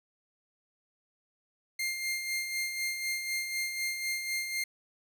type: tone with tremolo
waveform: sawtooth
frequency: 2111 Hz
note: C7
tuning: 15 cents sharp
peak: -26 dBFS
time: 1.79-4.64 s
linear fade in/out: 5 ms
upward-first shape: sine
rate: 4 Hz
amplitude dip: 50%
effects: 11-bit